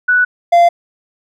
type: tone pair in turn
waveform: sine / triangle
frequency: 1480 / 690 Hz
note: F#6 / F5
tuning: 0 / -21 cents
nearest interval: octave + minor second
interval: 1321 cents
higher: first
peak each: -8 / -3 dBFS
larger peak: second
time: 0.08-0.25 / 0.52-0.69 s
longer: neither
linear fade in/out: 10 ms
effects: none